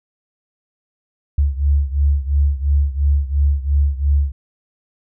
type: beating tone pair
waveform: sine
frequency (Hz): 70.2 / 73.1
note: C#2 / D2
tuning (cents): +22 / -7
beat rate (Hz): 2.9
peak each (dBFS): -15 / -18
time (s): 1.38-4.32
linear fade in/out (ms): 5
effects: none